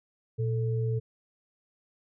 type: tone pair together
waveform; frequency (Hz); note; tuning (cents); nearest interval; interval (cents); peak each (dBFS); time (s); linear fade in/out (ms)
sine; 118.17 / 440; A#2 / A4; +24 / 0; octave + major seventh; 2276; -26 / -34; 0.38-1; 20
effects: none